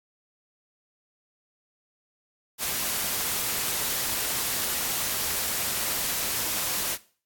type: noise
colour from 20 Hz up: white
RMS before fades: -28 dBFS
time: 2.58-6.98 s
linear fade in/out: 50 ms
effects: noise-tail reverb RT60 0.4 s tail -18 dB re dry + AAC 64 kbps